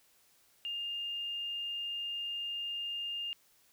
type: tone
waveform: sine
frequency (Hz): 2814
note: F7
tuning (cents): +12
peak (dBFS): -35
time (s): 0.65-3.33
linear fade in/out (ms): 0
effects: white hiss -67 dBFS RMS until 3.72 s